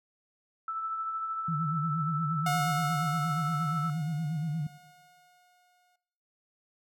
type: tone with tremolo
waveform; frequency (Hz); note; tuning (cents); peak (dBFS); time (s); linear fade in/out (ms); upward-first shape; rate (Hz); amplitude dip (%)
sine; 1318.5; E6; 0; -30; 0.68-3.9; 2; triangle; 13; 40
type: tone with vibrato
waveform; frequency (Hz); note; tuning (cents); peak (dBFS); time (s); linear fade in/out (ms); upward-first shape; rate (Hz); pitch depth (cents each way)
sine; 155.56; D#3; 0; -29; 1.48-4.67; 5; sine; 8.5; 120
type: tone with exponential decay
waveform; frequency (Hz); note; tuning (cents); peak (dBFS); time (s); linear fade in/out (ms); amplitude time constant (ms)
sawtooth; 720; F#5; -47; -24; 2.46-5.96; 5; 760
effects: noise-tail reverb RT60 1.0 s tail -19 dB re dry